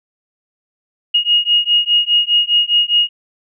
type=beating tone pair; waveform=sine; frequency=2868 / 2872.9 Hz; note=F7 / F7; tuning=+45 / +48 cents; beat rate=4.9 Hz; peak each=-14 dBFS; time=1.14-3.09 s; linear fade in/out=10 ms; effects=none